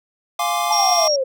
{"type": "chord", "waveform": "square", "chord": "D half-diminished seventh", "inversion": "first", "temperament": "equal", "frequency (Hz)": [698.5, 830.6, 1046.5, 1174.7], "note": ["F5", "Ab5", "C6", "D6"], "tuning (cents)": [0, 0, 0, 0], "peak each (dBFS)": [-23, -26, -28, -24], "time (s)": [0.39, 1.08], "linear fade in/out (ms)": 5}
{"type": "linear sweep", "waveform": "sine", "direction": "down", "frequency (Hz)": [869, 511], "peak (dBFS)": -17, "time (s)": [0.7, 1.24], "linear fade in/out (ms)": 10}
{"type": "tone", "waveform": "sine", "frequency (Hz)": 5588, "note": "F8", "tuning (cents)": 0, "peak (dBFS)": -18, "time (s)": [0.72, 1.16], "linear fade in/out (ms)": 5}
{"effects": []}